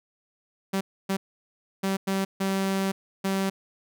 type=tone bursts at uneven times; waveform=sawtooth; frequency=193.4 Hz; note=G3; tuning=23 cents flat; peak=-20 dBFS; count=6; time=0.73-0.81 / 1.09-1.17 / 1.83-1.97 / 2.07-2.25 / 2.4-2.92 / 3.24-3.5 s; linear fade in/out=10 ms; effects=none